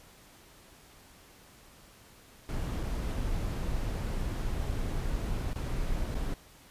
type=noise with dropouts; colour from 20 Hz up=brown; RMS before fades=-32 dBFS; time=2.49-6.34 s; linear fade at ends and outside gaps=1 ms; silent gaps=2.83-2.834 / 5.532-5.558 / 6.144-6.152 s; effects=pink hiss -56 dBFS RMS until 6.7 s + resampled to 32000 Hz